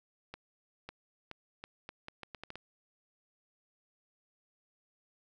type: accelerating click train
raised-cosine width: 0.3 ms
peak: -27 dBFS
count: 11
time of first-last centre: 0.34-2.556 s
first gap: 550 ms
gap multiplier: 0.77
effects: none